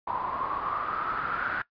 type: noise with low-pass filter sweep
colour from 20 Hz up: white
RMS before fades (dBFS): -31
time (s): 0.07-1.62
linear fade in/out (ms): 5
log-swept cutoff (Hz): 980 to 1500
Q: 9.9
effects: noise-tail reverb RT60 0.1 s tail -18 dB re dry + resampled to 11025 Hz